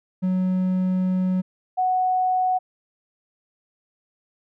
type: tone pair in turn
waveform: triangle / sine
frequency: 185 / 740 Hz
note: F#3 / F#5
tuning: 0 / 0 cents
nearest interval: 2 octaves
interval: 2400 cents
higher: second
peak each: -17 / -18 dBFS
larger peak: first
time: 0.22-1.42 / 1.77-2.59 s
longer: first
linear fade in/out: 20 ms
effects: none